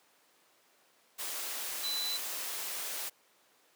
sine tone in noise, 3999 Hz, B7, 21 cents sharp, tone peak -33 dBFS, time 1.83-2.18 s, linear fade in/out 20 ms, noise white, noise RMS -38 dBFS, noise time 1.18-3.1 s, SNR +2 dB, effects pink hiss -66 dBFS RMS until 3.75 s + high-pass 400 Hz 12 dB/octave

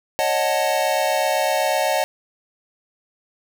square chord, D# half-diminished seventh, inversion third, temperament equal, 554.4 / 622.3 / 740 / 880 Hz, C#5 / D#5 / F#5 / A5, 0 / 0 / 0 / 0 cents, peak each -25 / -23 / -24 / -26 dBFS, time 0.19-2.04 s, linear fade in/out 0 ms, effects 8-bit

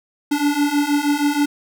square beating tone pair, 286.6 / 292.9 Hz, D4 / D4, -42 / -5 cents, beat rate 6.3 Hz, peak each -21 / -19 dBFS, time 0.31-1.46 s, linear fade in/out 10 ms, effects none

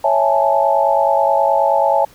sine chord, A major seventh, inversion first, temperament equal, 554.4 / 659.3 / 830.6 / 880 Hz, C#5 / E5 / G#5 / A5, 0 / 0 / 0 / 0 cents, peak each -17 dBFS, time 0.04-2.05 s, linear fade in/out 5 ms, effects pink hiss -47 dBFS RMS until 2.14 s

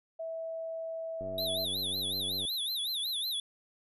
sine tone, 653 Hz, E5, 17 cents flat, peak -35 dBFS, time 0.19-1.65 s, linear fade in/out 10 ms
click train, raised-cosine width 2 ms, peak -32 dBFS, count 119, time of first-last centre 1.21-2.451 s, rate 95.1 Hz
square tone with vibrato, 3729 Hz, A#7, in tune, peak -32 dBFS, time 1.38-3.4 s, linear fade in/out 2 ms, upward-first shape sine, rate 5.4 Hz, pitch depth 180 cents each way
effects resampled to 32000 Hz

